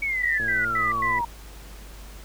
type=exponential sweep; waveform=sine; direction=down; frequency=2270 to 925 Hz; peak=-23 dBFS; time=0.02-1.25 s; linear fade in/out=5 ms
type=tone bursts; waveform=sine; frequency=1975.5 Hz; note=B6; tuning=in tune; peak=-23 dBFS; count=4; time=0.21-1.19 s; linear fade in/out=5 ms; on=170 ms; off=100 ms
type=click train; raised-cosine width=2 ms; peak=-26 dBFS; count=92; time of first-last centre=0.4-1.205 s; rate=113 Hz
effects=added 50 Hz sine -41 dBFS peak until 2.24 s + pink hiss -47 dBFS RMS until 2.24 s